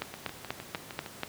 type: two click trains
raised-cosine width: 0.3 ms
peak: -15 / -23 dBFS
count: 6 / 7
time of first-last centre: 0.02-1.234 / 0.14-1.062 s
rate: 4.12 / 6.51 Hz
effects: pink hiss -47 dBFS RMS until 1.28 s + high-pass 100 Hz 12 dB/octave